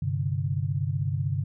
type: chord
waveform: sine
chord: G suspended fourth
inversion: none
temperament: equal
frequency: 98 / 130.81 / 146.83 Hz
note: G2 / C3 / D3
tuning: 0 / 0 / 0 cents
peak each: -29 dBFS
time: 0.02-1.44 s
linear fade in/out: 5 ms
effects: none